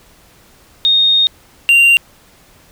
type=tone pair in turn; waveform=sine / triangle; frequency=3700 / 2772 Hz; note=A#7 / F7; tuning=-14 / -14 cents; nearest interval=perfect fourth; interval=500 cents; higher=first; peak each=-8 / -4 dBFS; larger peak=second; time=0.85-1.27 / 1.69-1.97 s; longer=first; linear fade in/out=0 ms; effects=pink hiss -47 dBFS RMS until 2.71 s